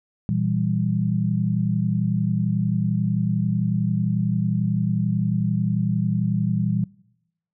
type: chord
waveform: sine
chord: E diminished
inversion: second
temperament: equal with one note detuned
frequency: 117.9 / 164.81 / 196 Hz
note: Bb2 / E3 / G3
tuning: +20 / 0 / 0 cents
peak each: -24 dBFS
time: 0.29-6.84 s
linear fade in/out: 0 ms
effects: noise-tail reverb RT60 0.8 s tail -22 dB re dry